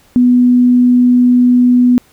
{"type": "tone", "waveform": "sine", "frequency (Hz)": 246.9, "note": "B3", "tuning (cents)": 0, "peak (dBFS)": -5, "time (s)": [0.16, 1.98], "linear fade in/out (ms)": 0, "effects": ["pink hiss -49 dBFS RMS until 2.12 s"]}